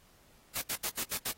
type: noise bursts at uneven times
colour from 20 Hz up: white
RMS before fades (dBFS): -34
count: 6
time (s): 0.55-0.62 / 0.69-0.76 / 0.83-0.9 / 0.97-1.04 / 1.11-1.18 / 1.25-1.32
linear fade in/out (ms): 10
effects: pink hiss -63 dBFS RMS until 1.37 s + AAC 48 kbps